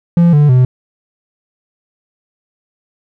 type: tone with pitch steps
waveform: triangle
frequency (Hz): 171.2 / 147.33 / 126.78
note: F3 / D3 / B2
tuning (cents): -34 / +6 / +46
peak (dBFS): -3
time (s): 0.17-0.65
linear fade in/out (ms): 2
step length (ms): 160
effects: none